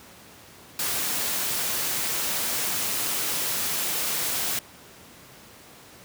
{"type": "noise", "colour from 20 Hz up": "white", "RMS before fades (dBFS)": -27, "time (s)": [0.79, 4.59], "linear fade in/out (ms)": 2, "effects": ["pink hiss -48 dBFS RMS until 6.04 s", "high-pass 100 Hz 12 dB/octave"]}